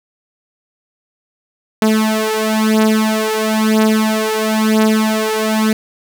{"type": "beating tone pair", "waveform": "sawtooth", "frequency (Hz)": [217.3, 218.3], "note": ["A3", "A3"], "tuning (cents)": [-21, -13], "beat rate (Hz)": 1, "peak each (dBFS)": -11, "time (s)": [1.82, 5.73], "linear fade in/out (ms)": 2, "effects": []}